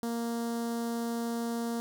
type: tone with notch filter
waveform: sawtooth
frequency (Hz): 233.1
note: A#3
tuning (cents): 0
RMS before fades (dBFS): -33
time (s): 0.03-1.8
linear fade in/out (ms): 0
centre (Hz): 2400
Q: 0.7
effects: none